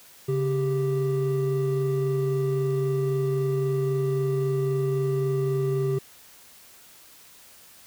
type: tone pair together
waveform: triangle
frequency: 138.59 / 392 Hz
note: C#3 / G4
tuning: 0 / 0 cents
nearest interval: octave + tritone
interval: 1800 cents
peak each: -23 dBFS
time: 0.28-5.99 s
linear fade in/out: 10 ms
effects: white hiss -51 dBFS RMS until 7.86 s